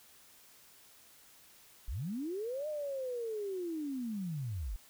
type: linear two-way sweep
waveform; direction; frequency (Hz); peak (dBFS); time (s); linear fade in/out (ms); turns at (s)
sine; up then down; 38.89 to 617 to 38.89; -35; 1.88-4.76; 0; 2.68
effects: white hiss -60 dBFS RMS until 4.89 s